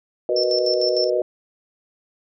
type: chord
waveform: sine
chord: B major seventh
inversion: second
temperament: just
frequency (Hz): 370.4 / 463 / 493.9 / 617.4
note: F#4 / A#4 / B4 / D#5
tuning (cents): +2 / -12 / 0 / -14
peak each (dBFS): -23 / -28 / -22 / -22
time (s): 0.29-1.22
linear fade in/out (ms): 2
type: tone with tremolo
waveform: sine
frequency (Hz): 5370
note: E8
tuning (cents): +31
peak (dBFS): -21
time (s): 0.36-1.1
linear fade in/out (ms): 5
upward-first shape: square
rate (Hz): 6.6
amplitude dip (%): 75
effects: none